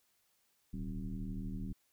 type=tone with frequency modulation; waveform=sine; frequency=111.2 Hz; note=A2; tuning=19 cents sharp; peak=-37 dBFS; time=0.73-1.73 s; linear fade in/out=10 ms; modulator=78.2 Hz; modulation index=1.8; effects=white hiss -75 dBFS RMS until 1.92 s